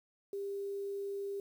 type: tone with quantisation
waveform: sine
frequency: 398.4 Hz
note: G4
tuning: 28 cents sharp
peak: -36 dBFS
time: 0.33-1.4 s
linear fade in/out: 2 ms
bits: 10
effects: none